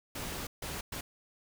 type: noise bursts at uneven times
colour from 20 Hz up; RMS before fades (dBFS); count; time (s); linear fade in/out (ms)
pink; -39; 3; 0.15-0.47 / 0.62-0.81 / 0.92-1.01; 5
effects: none